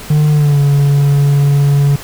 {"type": "tone with pitch glide", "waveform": "triangle", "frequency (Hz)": [150.3, 142.03], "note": ["D3", "C#3"], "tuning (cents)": [40, 42], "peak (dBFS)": -5, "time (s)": [0.1, 1.96], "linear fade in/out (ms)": 5, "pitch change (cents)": -98, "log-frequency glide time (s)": [0.33, 0.6], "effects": ["pink hiss -30 dBFS RMS until 2.03 s"]}